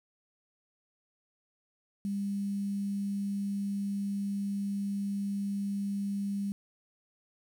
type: tone with quantisation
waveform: sine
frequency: 200 Hz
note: G3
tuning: 35 cents sharp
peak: -30 dBFS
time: 2.05-6.52 s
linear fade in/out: 0 ms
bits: 9
effects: none